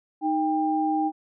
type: tone pair together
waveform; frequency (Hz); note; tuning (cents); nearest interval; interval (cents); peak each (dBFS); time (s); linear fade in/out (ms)
sine; 311.1 / 795.6; D#4 / G5; 0 / +25; octave + major third; 1625; -24; 0.21-1.12; 50
effects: none